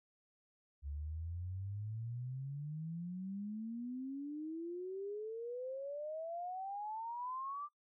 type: exponential sweep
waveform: sine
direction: up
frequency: 69.3 to 1191 Hz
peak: -40 dBFS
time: 0.82-7.69 s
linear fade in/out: 50 ms
effects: noise-tail reverb RT60 0.1 s tail -21 dB re dry